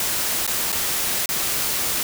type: noise with dropouts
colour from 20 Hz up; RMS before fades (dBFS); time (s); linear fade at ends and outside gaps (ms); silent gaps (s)
white; -23; 0-2.03; 1; 0.466-0.476 / 0.72-0.726 / 1.258-1.29
effects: none